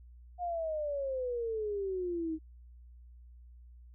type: exponential sweep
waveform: sine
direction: down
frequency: 721 to 311.1 Hz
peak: -32 dBFS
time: 0.38-2.39 s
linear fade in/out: 50 ms
effects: added 60 Hz sine -51 dBFS peak until 3.94 s